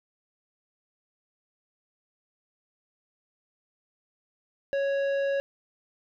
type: tone with tanh clipping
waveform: sine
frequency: 554.4 Hz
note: C#5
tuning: in tune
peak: -26 dBFS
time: 4.73-5.4 s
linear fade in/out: 0 ms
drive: 11 dB
effects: none